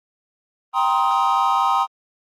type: chord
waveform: triangle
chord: C minor seventh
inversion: second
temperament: just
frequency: 784.9 / 941.9 / 1046.5 / 1255.8 Hz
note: G5 / Bb5 / C6 / Eb6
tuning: +2 / +18 / 0 / +16 cents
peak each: -19 dBFS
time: 0.73-1.87 s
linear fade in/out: 50 ms
effects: tanh soft clip ceiling -6 dBFS + Opus 24 kbps